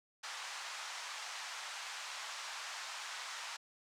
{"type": "band-pass noise", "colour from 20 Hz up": "pink", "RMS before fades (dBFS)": -45, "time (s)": [0.23, 3.57], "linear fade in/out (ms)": 10, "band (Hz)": [860, 7400], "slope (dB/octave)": 24, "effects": []}